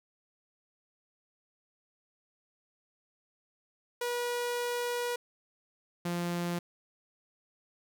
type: tone pair in turn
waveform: sawtooth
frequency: 483.6 / 173.67 Hz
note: B4 / F3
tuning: -36 / -9 cents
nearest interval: octave + tritone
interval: 1773 cents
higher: first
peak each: -27 dBFS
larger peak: neither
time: 4.01-5.16 / 6.05-6.59 s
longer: first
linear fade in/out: 5 ms
effects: none